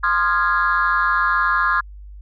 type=chord; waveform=sine; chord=F minor seventh; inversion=second; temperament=equal with one note detuned; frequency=1046.5 / 1225.2 / 1396.9 / 1661.2 Hz; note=C6 / Eb6 / F6 / Ab6; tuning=0 / -27 / 0 / 0 cents; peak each=-20 dBFS; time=0.03-1.81 s; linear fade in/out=10 ms; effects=tanh soft clip ceiling -8 dBFS + added 50 Hz sine -35 dBFS peak until 2.21 s